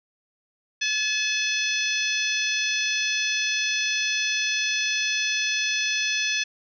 harmonic tone, 859 Hz, A5, 42 cents flat, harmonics 2 / 3 / 4 / 5 / 6 / 7, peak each -30 / -26 / -29 / -34 / -33 / -31 dBFS, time 0.81-6.44 s, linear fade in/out 10 ms, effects none

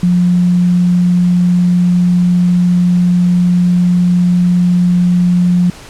sine tone, 177.5 Hz, F3, 28 cents sharp, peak -7 dBFS, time 0.03-5.7 s, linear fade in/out 2 ms, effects pink hiss -34 dBFS RMS until 5.89 s + low-pass 9000 Hz 12 dB/octave

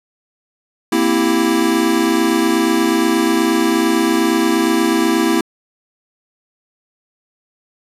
square chord, C dominant seventh, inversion third, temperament equal, 233.1 / 261.6 / 329.6 / 392 Hz, Bb3 / C4 / E4 / G4, 0 / 0 / 0 / 0 cents, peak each -20 / -21 / -16 / -22 dBFS, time 0.92-5.41 s, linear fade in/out 5 ms, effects resampled to 32000 Hz

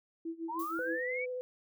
sine tone with tremolo, 329.6 Hz, E4, in tune, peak -34 dBFS, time 0.25-1 s, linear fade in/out 5 ms, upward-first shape sine, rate 6.4 Hz, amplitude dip 90%
sine linear sweep, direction up, 859 to 2321 Hz, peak -35 dBFS, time 0.48-1.26 s, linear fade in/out 20 ms
violet noise with exponential decay, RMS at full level -44 dBFS, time 0.59-1.1 s, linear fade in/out 5 ms, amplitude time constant 110 ms
sine tone with vibrato, 502 Hz, B4, 28 cents sharp, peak -35 dBFS, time 0.79-1.41 s, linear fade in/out 0 ms, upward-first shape triangle, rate 14 Hz, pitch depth 16 cents each way
effects none

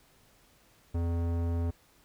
square tone with low-pass filter, 84.8 Hz, E2, 50 cents sharp, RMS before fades -30 dBFS, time 0.94-1.71 s, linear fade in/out 10 ms, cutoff 780 Hz, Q 0.56, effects pink hiss -63 dBFS RMS until 2.04 s

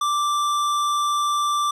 sine tone with hard clipping, 1174.7 Hz, D6, in tune, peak -21 dBFS, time 0.01-1.71 s, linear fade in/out 5 ms, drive 14 dB, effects none

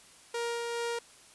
sawtooth tone with tremolo, 470 Hz, A#4, 14 cents sharp, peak -27 dBFS, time 0.34-0.99 s, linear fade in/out 5 ms, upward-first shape sine, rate 2.4 Hz, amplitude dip 25%, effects white hiss -56 dBFS RMS until 1.34 s + resampled to 24000 Hz

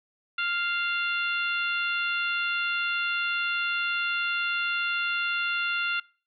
harmonic tone with a mistuned harmonic, 698.5 Hz, F5, in tune, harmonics 2 / 3 / 4 / 5 / 6, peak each -28 / -36 / -30 / -36 / -44 dBFS, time 0.38-6 s, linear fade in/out 5 ms, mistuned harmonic 4, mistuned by -18 cents, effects noise-tail reverb RT60 0.4 s tail -23 dB re dry

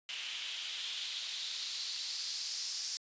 white noise with band-pass filter sweep, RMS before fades -40 dBFS, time 0.09-2.97 s, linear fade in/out 0 ms, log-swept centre 2900 to 5300 Hz, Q 3.3, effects resampled to 16000 Hz

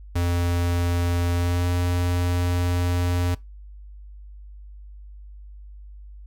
square tone with pitch glide, 87 to 88.32 Hz, F2 to F2, -6 to +20 cents, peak -21 dBFS, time 0.15-3.35 s, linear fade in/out 10 ms, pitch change +26 cents, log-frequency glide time 1.35-1.67 s, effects noise-tail reverb RT60 0.2 s tail -21 dB re dry + added 50 Hz sine -39 dBFS peak until 6.26 s

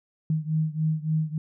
sine beating tone pair, 155.56 / 159.06 Hz, D#3 / D#3, 0 / +38 cents, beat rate 3.5 Hz, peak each -25 / -27 dBFS, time 0.3-1.38 s, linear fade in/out 2 ms, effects none

